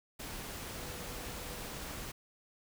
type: tone in noise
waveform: sine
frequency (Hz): 493.9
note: B4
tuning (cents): 0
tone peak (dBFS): -52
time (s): 0.79-1.67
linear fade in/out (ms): 10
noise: pink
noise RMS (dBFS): -43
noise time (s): 0.19-2.12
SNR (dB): -12
effects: none